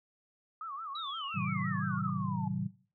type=tone with vibrato; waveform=sine; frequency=1210 Hz; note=D#6; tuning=49 cents flat; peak=-38 dBFS; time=0.61-2.1 s; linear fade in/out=2 ms; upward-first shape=sine; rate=5.8 Hz; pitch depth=180 cents each way
type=exponential sweep; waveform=sine; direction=down; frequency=3956 to 843 Hz; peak=-39 dBFS; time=0.95-2.48 s; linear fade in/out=5 ms
type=chord; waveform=sine; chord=A diminished seventh; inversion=none; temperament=just; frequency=110 / 132 / 158.4 / 190.08 Hz; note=A2 / C3 / Eb3 / Gb3; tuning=0 / +16 / +31 / +47 cents; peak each=-39 / -38 / -37 / -35 dBFS; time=1.34-2.68 s; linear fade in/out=20 ms
effects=noise-tail reverb RT60 0.4 s tail -17 dB re dry